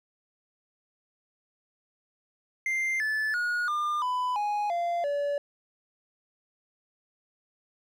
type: tone with pitch steps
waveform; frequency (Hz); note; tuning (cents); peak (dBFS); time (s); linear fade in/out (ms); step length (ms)
triangle; 2093 / 1739.8 / 1446.2 / 1202.1 / 999.2 / 830.6 / 690.4 / 573.9; C7 / A6 / F#6 / D6 / B5 / G#5 / F5 / D5; 0 / -20 / -40 / +40 / +20 / 0 / -20 / -40; -24; 2.66-5.38; 2; 340
effects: none